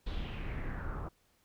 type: noise with low-pass filter sweep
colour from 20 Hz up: brown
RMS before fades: -38 dBFS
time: 0.06-1.09 s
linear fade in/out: 10 ms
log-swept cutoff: 3900 to 1100 Hz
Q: 3.7
effects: pink hiss -71 dBFS RMS until 1.44 s